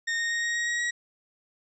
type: tone with pitch steps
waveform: 40% pulse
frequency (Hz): 1843 / 1853.7 / 1864.4 / 1875.2 / 1886.1 / 1897 / 1908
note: A#6 / A#6 / A#6 / A#6 / A#6 / A#6 / A#6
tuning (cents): -20 / -10 / 0 / +10 / +20 / +30 / +40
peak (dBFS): -25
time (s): 0.07-0.91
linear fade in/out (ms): 10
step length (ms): 120
effects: resampled to 22050 Hz